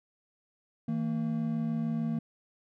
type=tone pair together; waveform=triangle; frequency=161.15 / 227.9 Hz; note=E3 / A#3; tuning=-39 / -39 cents; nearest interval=tritone; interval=600 cents; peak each=-31 / -28 dBFS; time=0.88-2.19 s; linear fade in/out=5 ms; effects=none